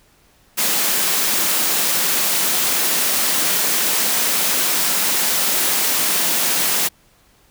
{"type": "high-pass noise", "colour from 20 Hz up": "white", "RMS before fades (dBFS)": -18, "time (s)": [0.57, 6.89], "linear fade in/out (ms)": 20, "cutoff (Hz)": 150, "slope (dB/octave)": 48, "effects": ["pink hiss -55 dBFS RMS until 7.5 s"]}